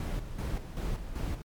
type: noise with tremolo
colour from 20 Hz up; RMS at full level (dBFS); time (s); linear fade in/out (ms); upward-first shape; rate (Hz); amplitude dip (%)
brown; -32; 0-1.42; 2; square; 2.6; 60
effects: MP3 96 kbps